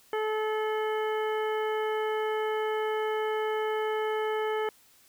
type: harmonic tone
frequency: 432.4 Hz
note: A4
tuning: 30 cents flat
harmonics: 1 / 2 / 3 / 4 / 5 / 7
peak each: -28 / -34 / -38 / -40 / -42 / -45 dBFS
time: 0.13-4.69 s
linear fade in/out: 2 ms
effects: white hiss -60 dBFS RMS until 5.08 s